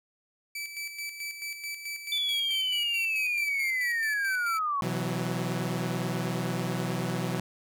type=tone with tremolo; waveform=sawtooth; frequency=2311 Hz; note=D7; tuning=28 cents flat; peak=-30 dBFS; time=0.55-4.59 s; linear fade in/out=5 ms; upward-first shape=square; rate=4.6 Hz; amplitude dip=55%
type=linear sweep; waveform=sine; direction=down; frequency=3520 to 1089 Hz; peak=-26 dBFS; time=2.12-4.81 s; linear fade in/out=2 ms
type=chord; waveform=sawtooth; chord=B suspended fourth; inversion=none; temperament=equal with one note detuned; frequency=126.43 / 164.81 / 185 Hz; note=B2 / E3 / F#3; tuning=+41 / 0 / 0 cents; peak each=-29 dBFS; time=4.82-7.4 s; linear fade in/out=2 ms
effects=none